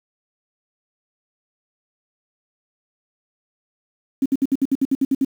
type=tone bursts; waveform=sine; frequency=269.7 Hz; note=C#4; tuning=47 cents flat; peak=-14 dBFS; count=11; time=4.22-5.248 s; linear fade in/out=5 ms; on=38 ms; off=61 ms; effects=7-bit